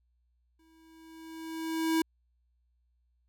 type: tone with exponential growth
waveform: square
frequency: 323.4 Hz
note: E4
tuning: 33 cents flat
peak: -24 dBFS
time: 0.59-2.02 s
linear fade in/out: 5 ms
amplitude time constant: 310 ms
effects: added 60 Hz sine -69 dBFS peak until 3.28 s